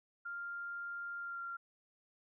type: tone with pitch glide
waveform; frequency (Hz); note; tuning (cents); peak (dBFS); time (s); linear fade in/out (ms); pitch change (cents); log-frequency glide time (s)
sine; 1396.9 to 1382.5; F6 to F6; 0 to -18; -40; 0.25-1.57; 10; -18; 1.19-1.41
effects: none